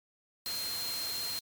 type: tone in noise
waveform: sine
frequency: 4186 Hz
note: C8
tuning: in tune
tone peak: -35 dBFS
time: 0.46-1.39 s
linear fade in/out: 0 ms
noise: white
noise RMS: -39 dBFS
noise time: 0.46-1.39 s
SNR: +1 dB
effects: MP3 96 kbps